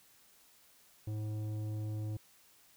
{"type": "tone with tanh clipping", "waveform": "sine", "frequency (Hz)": 107, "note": "A2", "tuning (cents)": -48, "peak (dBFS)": -37, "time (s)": [1.07, 2.17], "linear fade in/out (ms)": 5, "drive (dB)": 11, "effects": ["white hiss -64 dBFS RMS until 2.76 s"]}